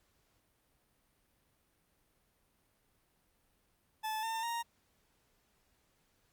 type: tone with pitch steps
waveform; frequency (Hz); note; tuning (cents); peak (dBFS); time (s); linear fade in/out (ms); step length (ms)
40% pulse; 870 / 901.2 / 933.5; A5 / A5 / A#5; -20 / +41 / +2; -34; 4.03-4.63; 20; 200
effects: pink hiss -74 dBFS RMS until 6.32 s + Opus 48 kbps